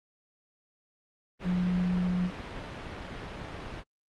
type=tone in noise; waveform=sine; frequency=180 Hz; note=F#3; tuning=47 cents flat; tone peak=-25 dBFS; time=1.43-2.31 s; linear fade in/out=50 ms; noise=pink; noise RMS=-38 dBFS; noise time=1.39-3.84 s; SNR=+10 dB; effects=low-pass 3000 Hz 12 dB/octave + Opus 32 kbps